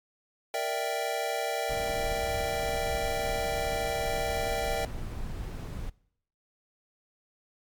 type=chord; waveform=square; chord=E half-diminished seventh; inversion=second; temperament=equal; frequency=466.2 / 587.3 / 659.3 / 784 Hz; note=Bb4 / D5 / E5 / G5; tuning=0 / 0 / 0 / 0 cents; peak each=-36 / -35 / -34 / -34 dBFS; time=0.54-4.85 s; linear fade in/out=2 ms
type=noise; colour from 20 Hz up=brown; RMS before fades=-36 dBFS; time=1.69-5.9 s; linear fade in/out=10 ms
effects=noise-tail reverb RT60 0.7 s tail -23 dB re dry + MP3 96 kbps